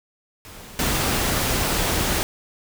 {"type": "noise with level steps", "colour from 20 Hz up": "pink", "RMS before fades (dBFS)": [-41, -22], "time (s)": [0.45, 2.23], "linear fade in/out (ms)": 0, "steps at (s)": 0.79, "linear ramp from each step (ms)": 2, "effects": []}